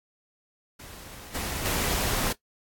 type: noise with level steps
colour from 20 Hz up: pink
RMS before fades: -44 / -32 / -27 dBFS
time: 0.79-2.33 s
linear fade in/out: 10 ms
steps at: 1.34 / 1.65 s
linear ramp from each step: 10 ms
effects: noise-tail reverb RT60 0.1 s tail -17 dB re dry + AAC 64 kbps